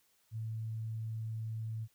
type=tone; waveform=sine; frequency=111.3 Hz; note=A2; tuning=20 cents sharp; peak=-36 dBFS; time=0.31-1.88 s; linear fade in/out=50 ms; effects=white hiss -72 dBFS RMS until 1.94 s